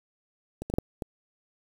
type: clicks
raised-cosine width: 2 ms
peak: -21 / -21 / -10 / -11 / -18 dBFS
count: 5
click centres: 0.62 / 0.7 / 0.739 / 0.785 / 1.022 s
effects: 7-bit